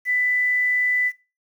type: tone with quantisation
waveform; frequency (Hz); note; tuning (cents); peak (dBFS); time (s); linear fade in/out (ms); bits
sine; 1991; B6; +14; -18; 0.05-1.12; 50; 8
effects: noise-tail reverb RT60 0.3 s tail -20 dB re dry